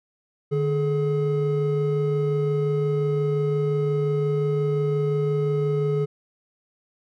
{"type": "tone pair together", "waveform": "triangle", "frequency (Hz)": [149.8, 423.7], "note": ["D3", "G#4"], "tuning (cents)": [35, 35], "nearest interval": "octave + tritone", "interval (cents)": 1800, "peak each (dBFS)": [-21, -21], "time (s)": [0.51, 6.06], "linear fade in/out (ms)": 20, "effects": []}